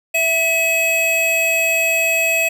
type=tone pair together; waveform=square; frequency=659.3 / 2559 Hz; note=E5 / D#7; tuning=0 / +48 cents; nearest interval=octave + major seventh; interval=2348 cents; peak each=-22 / -16 dBFS; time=0.14-2.49 s; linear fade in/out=10 ms; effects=none